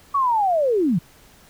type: linear sweep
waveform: sine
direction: down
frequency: 1147 to 146.83 Hz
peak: -16 dBFS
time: 0.14-0.99 s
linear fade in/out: 10 ms
effects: pink hiss -51 dBFS RMS until 1.49 s